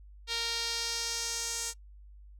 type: tone with band-pass filter sweep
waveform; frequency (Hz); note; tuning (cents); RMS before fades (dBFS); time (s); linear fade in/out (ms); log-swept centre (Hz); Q
sawtooth; 463.7; A#4; -9; -34; 0.27-1.74; 50; 4000 to 7200; 2.3
effects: noise-tail reverb RT60 0.1 s tail -22 dB re dry + added 50 Hz sine -49 dBFS peak until 2.39 s